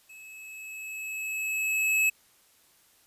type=tone with level ramp; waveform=square; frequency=2586 Hz; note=E7; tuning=34 cents flat; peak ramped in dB=-47 to -21 dBFS; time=0.09-2.1 s; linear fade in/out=10 ms; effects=white hiss -62 dBFS RMS until 3.06 s + resampled to 32000 Hz